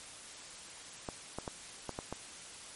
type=clicks; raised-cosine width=1 ms; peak=-23 dBFS; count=6; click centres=1.088 / 1.386 / 1.478 / 1.893 / 1.989 / 2.126 s; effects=white hiss -49 dBFS RMS until 2.75 s + MP3 48 kbps